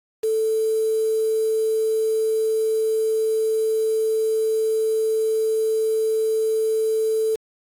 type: tone with quantisation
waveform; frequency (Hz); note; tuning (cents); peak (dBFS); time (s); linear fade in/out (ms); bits
sine; 440; A4; 0; -18; 0.23-7.36; 10; 6
effects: AAC 64 kbps